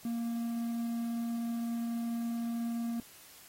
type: tone with quantisation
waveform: triangle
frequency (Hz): 233.1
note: A#3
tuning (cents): 0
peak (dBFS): -30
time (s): 0.05-3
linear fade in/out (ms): 2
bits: 10
effects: white hiss -55 dBFS RMS until 3.48 s + AAC 48 kbps